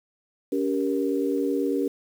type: chord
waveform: sine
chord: G diminished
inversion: second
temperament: just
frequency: 282.2 / 392 / 470.4 Hz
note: Db4 / G4 / Bb4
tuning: +31 / 0 / +16 cents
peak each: -25 / -27 / -28 dBFS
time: 0.52-1.88 s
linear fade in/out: 5 ms
effects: 8-bit